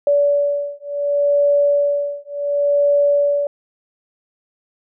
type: beating tone pair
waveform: sine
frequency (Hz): 574 / 574.69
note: D5 / D5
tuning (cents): -40 / -38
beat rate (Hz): 0.69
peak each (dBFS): -17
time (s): 0.07-3.47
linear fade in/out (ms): 2
effects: none